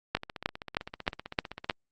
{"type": "two click trains", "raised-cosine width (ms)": 0.3, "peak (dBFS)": [-22, -9], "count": [25, 6], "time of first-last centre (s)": [[0.17, 1.708], [0.15, 1.698]], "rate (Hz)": [15.6, 3.23], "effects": ["Opus 48 kbps"]}